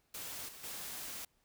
white noise with level steps, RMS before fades -44 / -52 / -44 dBFS, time 0.14-1.25 s, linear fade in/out 5 ms, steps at 0.48 / 0.63 s, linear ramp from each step 10 ms, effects pink hiss -75 dBFS RMS until 1.44 s

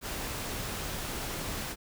pink noise, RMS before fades -36 dBFS, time 0.01-1.76 s, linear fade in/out 50 ms, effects none

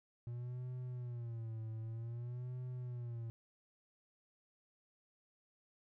triangle tone with vibrato, 118.4 Hz, A#2, 27 cents sharp, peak -39 dBFS, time 0.27-3.3 s, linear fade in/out 0 ms, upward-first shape sine, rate 0.53 Hz, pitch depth 110 cents each way, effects none

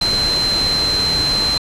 sine tone in noise, 4100 Hz, C8, 36 cents flat, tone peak -15 dBFS, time 0.01-1.58 s, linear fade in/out 5 ms, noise pink, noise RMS -23 dBFS, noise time 0.01-1.58 s, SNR +5 dB, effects low-pass 9000 Hz 12 dB/octave

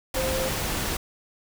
sine tone in noise, 523.3 Hz, C5, in tune, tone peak -27 dBFS, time 0.16-0.49 s, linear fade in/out 5 ms, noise pink, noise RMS -28 dBFS, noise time 0.14-0.97 s, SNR -2 dB, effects none

